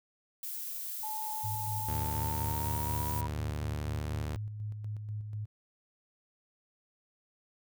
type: noise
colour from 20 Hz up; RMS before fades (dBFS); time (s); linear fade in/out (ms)
violet; -39; 0.43-3.21; 2
type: tone with pitch glide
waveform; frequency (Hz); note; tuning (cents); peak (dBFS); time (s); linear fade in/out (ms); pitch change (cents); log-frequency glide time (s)
sine; 865 to 965.3; A5 to B5; -30 to -40; -37; 1.03-3.27; 5; +190; 1.76-3.04
type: tone with tremolo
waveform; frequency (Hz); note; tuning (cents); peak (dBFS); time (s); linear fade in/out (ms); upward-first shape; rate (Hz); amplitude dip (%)
sine; 105.8; G#2; +33; -34; 1.43-5.46; 20; square; 4.1; 40
type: tone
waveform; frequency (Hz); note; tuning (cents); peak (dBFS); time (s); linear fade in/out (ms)
sawtooth; 75.2; D2; +42; -31; 1.88-4.36; 0
effects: none